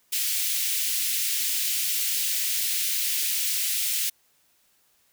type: high-pass noise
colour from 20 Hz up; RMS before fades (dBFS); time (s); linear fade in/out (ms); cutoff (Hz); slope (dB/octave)
white; -26; 0.12-4.1; 10; 2200; 24
effects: white hiss -65 dBFS RMS until 5.12 s